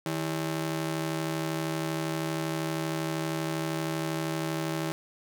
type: ring-modulated tone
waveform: sawtooth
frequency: 242.3 Hz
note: B3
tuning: 33 cents flat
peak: -22 dBFS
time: 0.06-4.92 s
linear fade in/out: 0 ms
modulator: 84.8 Hz
effects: none